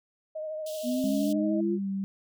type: tone with vibrato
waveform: sine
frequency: 622.3 Hz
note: D#5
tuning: in tune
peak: -32 dBFS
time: 0.35-1.61 s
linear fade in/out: 10 ms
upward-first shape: triangle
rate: 13 Hz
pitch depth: 32 cents each way
type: high-pass noise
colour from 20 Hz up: pink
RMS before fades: -44 dBFS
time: 0.66-1.33 s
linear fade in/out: 5 ms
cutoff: 2800 Hz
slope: 96 dB/octave
type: linear sweep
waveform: sine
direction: up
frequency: 240 to 352.4 Hz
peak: -26 dBFS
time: 0.83-1.79 s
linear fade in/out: 50 ms
type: tone with pitch glide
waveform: sine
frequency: 207.7 to 194.91 Hz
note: G#3 to G3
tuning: 0 to -10 cents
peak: -28 dBFS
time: 1.04-2.04 s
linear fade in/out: 0 ms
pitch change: -110 cents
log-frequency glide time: 1.55-1.89 s
effects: none